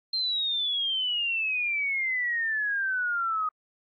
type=exponential sweep; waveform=sine; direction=down; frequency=4186 to 1244.5 Hz; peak=-25 dBFS; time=0.13-3.49 s; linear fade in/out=5 ms; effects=AAC 48 kbps